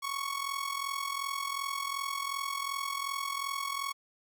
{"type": "tone with amplitude modulation", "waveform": "sawtooth", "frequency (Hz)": 1108.7, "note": "C#6", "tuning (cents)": 0, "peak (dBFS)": -26, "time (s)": [0.02, 3.93], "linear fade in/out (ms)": 20, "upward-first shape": "sine", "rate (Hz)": 42.7, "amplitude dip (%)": 70, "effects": []}